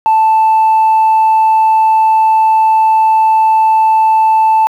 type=tone; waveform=sine; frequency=880 Hz; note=A5; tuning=in tune; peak=-4 dBFS; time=0.06-4.67 s; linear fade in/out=0 ms; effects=tanh soft clip ceiling -4 dBFS + 7-bit